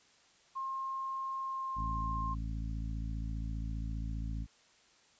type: tone with pitch glide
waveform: sine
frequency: 1067 to 1060.2 Hz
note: C6 to C6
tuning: +34 to +23 cents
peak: -35 dBFS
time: 0.55-2.35 s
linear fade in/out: 20 ms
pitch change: -11 cents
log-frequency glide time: 1.4-1.77 s
type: harmonic tone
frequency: 55 Hz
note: A1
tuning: in tune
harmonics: 1 / 2 / 3 / 4 / 5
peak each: -36 / -42 / -46 / -48 / -50 dBFS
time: 1.75-4.47 s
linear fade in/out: 50 ms
effects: white hiss -65 dBFS RMS until 5.19 s + resampled to 16000 Hz